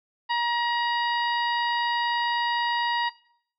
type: harmonic tone with a mistuned harmonic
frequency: 949 Hz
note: A#5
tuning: 31 cents sharp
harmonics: 1 / 2 / 3 / 4 / 5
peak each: -23 / -29 / -33 / -35 / -37 dBFS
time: 0.29-3.1 s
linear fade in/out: 20 ms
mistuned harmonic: 3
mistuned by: +18 cents
effects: noise-tail reverb RT60 0.6 s tail -19 dB re dry + MP3 64 kbps